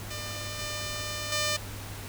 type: tone with level steps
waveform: 5% pulse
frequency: 600 Hz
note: D5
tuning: 37 cents sharp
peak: -25 / -22 / -15 dBFS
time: 0.1-1.57 s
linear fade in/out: 10 ms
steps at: 0.59 / 1.32 s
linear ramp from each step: 2 ms
effects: added 101 Hz sine -40 dBFS peak until 2.08 s + pink hiss -42 dBFS RMS until 2.08 s